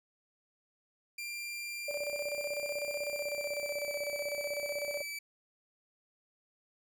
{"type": "tone with pitch glide", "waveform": "sawtooth", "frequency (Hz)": [2379, 2310], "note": ["D7", "D7"], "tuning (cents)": [22, -29], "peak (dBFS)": -35, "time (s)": [1.18, 5.19], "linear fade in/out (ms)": 5, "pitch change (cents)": -51, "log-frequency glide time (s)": [3.07, 3.98]}
{"type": "tone with tremolo", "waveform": "sine", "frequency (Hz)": 580, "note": "D5", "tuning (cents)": -22, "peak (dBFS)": -33, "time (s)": [1.88, 5.02], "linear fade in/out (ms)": 5, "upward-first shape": "square", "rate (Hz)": 16, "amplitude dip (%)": 70}
{"effects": []}